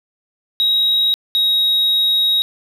sine tone pair in turn, 3811 / 3793 Hz, A#7 / A#7, +38 / +29 cents, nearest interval unison, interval 9 cents, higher first, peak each -10 / -10 dBFS, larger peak neither, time 0.6-1.14 / 1.35-2.42 s, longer second, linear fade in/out 0 ms, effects tanh soft clip ceiling -11 dBFS + 8-bit

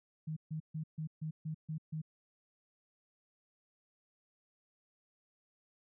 sine tone bursts, 156.6 Hz, D#3, 11 cents sharp, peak -36 dBFS, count 8, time 0.27-2.018 s, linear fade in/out 10 ms, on 96 ms, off 140 ms, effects none

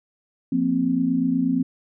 sine chord, F suspended fourth, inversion none, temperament equal, 174.61 / 233.1 / 261.6 Hz, F3 / Bb3 / C4, 0 / 0 / 0 cents, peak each -26 / -25 / -20 dBFS, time 0.52-1.63 s, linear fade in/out 5 ms, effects none

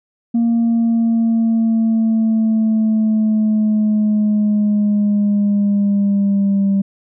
sine linear sweep, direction down, 233.1 to 196.4 Hz, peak -10 dBFS, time 0.34-6.82 s, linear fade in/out 10 ms, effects tanh soft clip ceiling -10 dBFS

